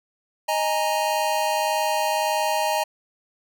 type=chord; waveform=square; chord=D# suspended fourth; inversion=none; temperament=equal; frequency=622.3 / 830.6 / 932.3 Hz; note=D#5 / G#5 / A#5; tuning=0 / 0 / 0 cents; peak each=-26 dBFS; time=0.48-2.84 s; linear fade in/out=10 ms; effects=none